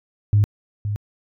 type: tone with echo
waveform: sine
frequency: 103.5 Hz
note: G#2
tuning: 5 cents flat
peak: -11 dBFS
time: 0.33-0.44 s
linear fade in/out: 0 ms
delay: 520 ms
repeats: 1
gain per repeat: -10 dB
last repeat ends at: 0.96 s
effects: tanh soft clip ceiling -7 dBFS